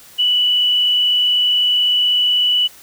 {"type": "tone with frequency modulation", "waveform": "sine", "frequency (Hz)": 2960, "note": "F#7", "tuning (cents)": 0, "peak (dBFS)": -12, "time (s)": [0.18, 2.68], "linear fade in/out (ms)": 20, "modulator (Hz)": 36.1, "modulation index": 0.93, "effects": ["white hiss -43 dBFS RMS until 2.82 s"]}